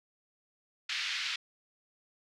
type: band-pass noise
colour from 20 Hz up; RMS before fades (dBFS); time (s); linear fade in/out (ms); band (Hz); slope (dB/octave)
pink; -35; 0.89-1.36; 5; 1800 to 4800; 24
effects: none